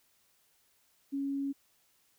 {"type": "tone", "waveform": "sine", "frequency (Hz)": 277.2, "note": "C#4", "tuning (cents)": 0, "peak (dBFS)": -31, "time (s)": [1.12, 1.53], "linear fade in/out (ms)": 20, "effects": ["white hiss -70 dBFS RMS until 2.18 s"]}